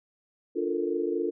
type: chord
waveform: sine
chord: Bb major seventh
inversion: first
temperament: equal with one note detuned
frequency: 293.7 / 349.2 / 440 / 464.3 Hz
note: D4 / F4 / A4 / Bb4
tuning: 0 / 0 / 0 / -7 cents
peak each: -33 / -29 / -31 / -34 dBFS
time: 0.55-1.31 s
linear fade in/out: 20 ms
effects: none

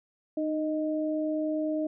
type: tone pair together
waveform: sine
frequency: 307.4 / 622.3 Hz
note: D#4 / D#5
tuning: -21 / 0 cents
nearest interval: octave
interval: 1221 cents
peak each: -28 / -31 dBFS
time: 0.37-1.87 s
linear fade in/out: 5 ms
effects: none

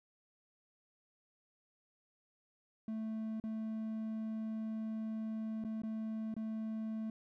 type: tone with dropouts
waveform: triangle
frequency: 220 Hz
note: A3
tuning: in tune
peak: -35 dBFS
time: 2.88-7.1 s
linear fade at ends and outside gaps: 2 ms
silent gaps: 3.4-3.438 / 5.64-5.648 / 5.819-5.834 / 6.341-6.365 s
effects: none

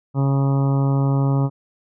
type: harmonic tone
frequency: 137.5 Hz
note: C#3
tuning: 14 cents flat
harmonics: 1 / 2 / 3 / 4 / 5 / 6 / 7 / 8 / 9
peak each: -16 / -24 / -31 / -32 / -36 / -35 / -35 / -39 / -37 dBFS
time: 0.14-1.5 s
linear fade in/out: 50 ms
effects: none

